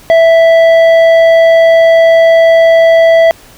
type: tone with tanh clipping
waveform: triangle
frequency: 659.3 Hz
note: E5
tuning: in tune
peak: -4 dBFS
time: 0.1-3.31 s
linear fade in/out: 0 ms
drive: 13 dB
effects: pink hiss -38 dBFS RMS until 3.57 s